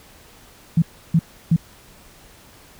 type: tone bursts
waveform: sine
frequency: 164.81 Hz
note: E3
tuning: in tune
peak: -11 dBFS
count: 3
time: 0.77-1.563 s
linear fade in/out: 5 ms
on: 51 ms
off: 320 ms
effects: pink hiss -48 dBFS RMS until 2.79 s